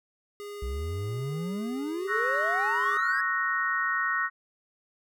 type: tone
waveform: square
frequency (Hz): 410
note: G#4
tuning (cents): -22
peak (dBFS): -38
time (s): 0.4-2.97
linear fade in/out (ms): 0
type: exponential sweep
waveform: triangle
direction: up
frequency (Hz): 59.9 to 1700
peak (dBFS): -28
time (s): 0.62-3.21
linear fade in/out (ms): 5
type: chord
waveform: sine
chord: F# dominant seventh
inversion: second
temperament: equal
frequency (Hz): 1108.7 / 1318.5 / 1480 / 1864.7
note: C#6 / E6 / F#6 / A#6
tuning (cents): 0 / 0 / 0 / 0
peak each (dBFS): -32 / -32 / -31 / -28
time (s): 2.07-4.3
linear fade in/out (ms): 50
effects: none